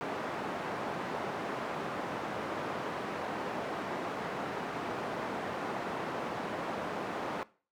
white band-pass noise, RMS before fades -37 dBFS, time 0.01-7.43 s, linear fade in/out 0 ms, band 170 to 1000 Hz, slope 12 dB/octave, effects noise-tail reverb RT60 0.4 s tail -20 dB re dry

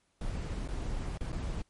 brown noise with dropouts, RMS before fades -35 dBFS, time 0.21-1.62 s, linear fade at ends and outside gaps 2 ms, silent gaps 0.678-0.686 / 1.175-1.208 / 1.32-1.327 s, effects pink hiss -73 dBFS RMS until 1.69 s + MP3 48 kbps

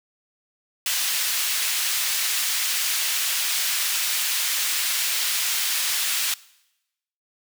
pink high-pass noise, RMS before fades -24 dBFS, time 0.86-6.34 s, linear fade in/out 2 ms, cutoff 2400 Hz, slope 12 dB/octave, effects noise-tail reverb RT60 0.9 s tail -21 dB re dry

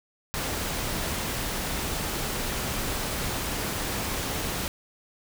pink noise, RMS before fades -30 dBFS, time 0.34-4.68 s, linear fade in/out 0 ms, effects none

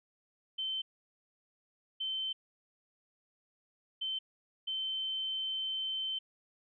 sine tone bursts at uneven times, 3087 Hz, G7, 27 cents flat, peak -33 dBFS, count 4, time 0.58-0.82 / 2-2.33 / 4.01-4.19 / 4.67-6.19 s, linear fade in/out 10 ms, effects none

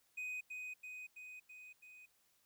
triangle tone with echo, 2500 Hz, D#7, 8 cents sharp, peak -39 dBFS, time 0.17-0.41 s, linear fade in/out 10 ms, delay 330 ms, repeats 5, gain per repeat -3 dB, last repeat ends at 2.06 s, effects white hiss -75 dBFS RMS until 2.45 s

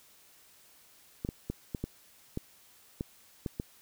clicks, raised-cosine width 3 ms, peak -20 dBFS, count 9, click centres 1.249 / 1.289 / 1.5 / 1.748 / 1.84 / 2.374 / 3.009 / 3.462 / 3.599 s, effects white hiss -60 dBFS RMS until 3.81 s

